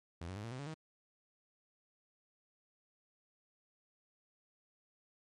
sawtooth tone with pitch steps, 84.6 / 93.87 / 104.15 / 115.57 / 128.23 / 142.28 / 157.87 Hz, E2 / F#2 / G#2 / A#2 / C3 / C#3 / D#3, +45 / +25 / +5 / -14 / -35 / +45 / +25 cents, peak -38 dBFS, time 0.21-0.742 s, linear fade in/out 5 ms, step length 76 ms, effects low-pass 8000 Hz 12 dB/octave + MP3 64 kbps

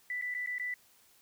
sine tone with dropouts, 1980 Hz, B6, 4 cents sharp, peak -33 dBFS, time 0.1-0.74 s, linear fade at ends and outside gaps 2 ms, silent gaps 0.214-0.222 / 0.341-0.348 / 0.462-0.472 / 0.583-0.597 s, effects white hiss -64 dBFS RMS until 1.21 s

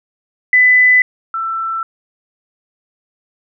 sine tone pair in turn, 2000 / 1334.8 Hz, B6 / E6, +21 / +21 cents, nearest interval perfect fifth, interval 700 cents, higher first, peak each -6 / -17 dBFS, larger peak first, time 0.53-1.02 / 1.34-1.83 s, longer neither, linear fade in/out 2 ms, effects none

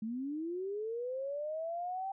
sine linear sweep, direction up, 211.8 to 785 Hz, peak -35 dBFS, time 0.02-2.12 s, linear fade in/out 5 ms, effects none

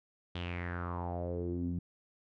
sawtooth tone with low-pass filter sweep, 87.6 Hz, F2, 6 cents sharp, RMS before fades -37 dBFS, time 0.35-1.79 s, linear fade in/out 5 ms, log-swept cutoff 3400 to 200 Hz, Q 5.3, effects none

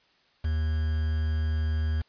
triangle tone with quantisation, 78.2 Hz, D#2, 9 cents sharp, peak -22 dBFS, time 0.44-2.02 s, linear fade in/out 10 ms, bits 7, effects white hiss -64 dBFS RMS until 2.08 s + resampled to 11025 Hz

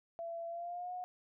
sine tone with pitch glide, 673 to 725.5 Hz, E5 to F#5, +36 to -34 cents, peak -39 dBFS, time 0.19-1.04 s, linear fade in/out 0 ms, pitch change +130 cents, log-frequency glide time 0.47-0.93 s, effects none

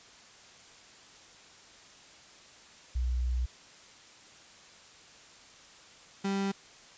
sine / 35% pulse tone pair in turn, 61.74 / 196.47 Hz, B1 / G3, 0 / +4 cents, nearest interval octave + minor sixth, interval 2004 cents, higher second, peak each -27 / -27 dBFS, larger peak neither, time 2.95-3.46 / 6.24-6.52 s, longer first, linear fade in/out 10 ms, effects white hiss -54 dBFS RMS until 6.97 s + resampled to 16000 Hz

